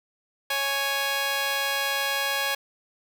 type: tone pair together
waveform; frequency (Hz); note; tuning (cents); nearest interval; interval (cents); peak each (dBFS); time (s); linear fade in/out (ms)
10% pulse; 554 / 831; C#5 / G#5; -1 / +1; perfect fifth; 702; -20; 0.5-2.55; 5
effects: none